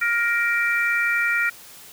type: harmonic tone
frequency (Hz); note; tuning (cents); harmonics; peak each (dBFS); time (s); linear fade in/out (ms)
469.3; A#4; +12; 3 / 4 / 5; -22 / -23 / -24; 0.01-1.5; 10
effects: white hiss -44 dBFS RMS until 1.92 s